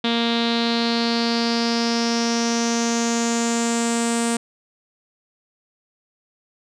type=tone with low-pass filter sweep; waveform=sawtooth; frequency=233.1 Hz; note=A#3; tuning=in tune; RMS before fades=-21 dBFS; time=0.04-4.37 s; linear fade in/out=5 ms; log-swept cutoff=3600 to 8500 Hz; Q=5.8; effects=none